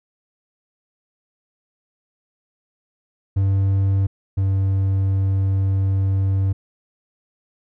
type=tone pair in turn; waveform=triangle; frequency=97.4 / 96.67 Hz; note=G2 / G2; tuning=-11 / -24 cents; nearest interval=unison; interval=13 cents; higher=first; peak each=-13 / -14 dBFS; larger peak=first; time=3.36-4.07 / 4.37-6.53 s; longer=second; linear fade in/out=10 ms; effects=none